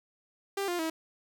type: tone with pitch steps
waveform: sawtooth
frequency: 395.6 / 351 / 322 Hz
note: G4 / F4 / E4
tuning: +16 / +9 / -41 cents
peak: -26 dBFS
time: 0.57-0.9 s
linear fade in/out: 5 ms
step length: 110 ms
effects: 9-bit